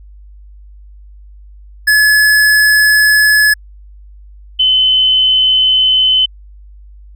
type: tone pair in turn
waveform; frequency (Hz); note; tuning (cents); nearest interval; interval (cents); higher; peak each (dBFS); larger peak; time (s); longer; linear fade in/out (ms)
square / sine; 1707 / 3042; G#6 / F#7; +47 / +47; minor seventh; 1000; second; -7; neither; 1.87-3.54 / 4.59-6.26; neither; 10
effects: added 50 Hz sine -34 dBFS peak until 7.15 s